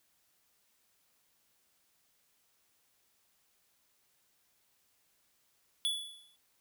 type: tone with exponential decay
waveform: square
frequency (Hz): 3425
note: A7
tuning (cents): -47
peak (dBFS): -28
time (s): 5.85-6.36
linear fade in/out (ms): 0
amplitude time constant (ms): 110
effects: white hiss -73 dBFS RMS until 6.6 s